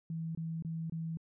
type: tone bursts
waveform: sine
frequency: 163.1 Hz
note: E3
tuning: 18 cents flat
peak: -35 dBFS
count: 4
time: 0.1-1.172 s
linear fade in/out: 2 ms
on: 250 ms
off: 24 ms
effects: none